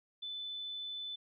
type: tone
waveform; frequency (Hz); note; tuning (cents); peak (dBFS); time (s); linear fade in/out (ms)
sine; 3507; A7; -6; -39; 0.22-1.16; 10
effects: none